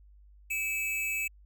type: tone pair together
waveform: square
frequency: 2300 / 2604 Hz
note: D7 / E7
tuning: -37 / -22 cents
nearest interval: major second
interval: 215 cents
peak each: -38 / -31 dBFS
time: 0.5-1.28 s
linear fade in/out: 10 ms
effects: added 50 Hz sine -53 dBFS peak until 1.45 s